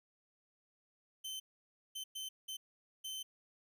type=tone bursts at uneven times; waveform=sawtooth; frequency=3078 Hz; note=G7; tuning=32 cents flat; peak=-38 dBFS; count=5; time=1.24-1.4 / 1.95-2.04 / 2.15-2.29 / 2.48-2.57 / 3.04-3.23 s; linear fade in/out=10 ms; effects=none